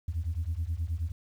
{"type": "beating tone pair", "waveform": "sine", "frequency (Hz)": [77.78, 87.18], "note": ["D#2", "F2"], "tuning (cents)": [0, -3], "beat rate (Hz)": 9.4, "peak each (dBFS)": -31, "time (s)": [0.08, 1.12], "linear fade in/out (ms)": 5, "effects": ["tanh soft clip ceiling -24 dBFS", "10-bit"]}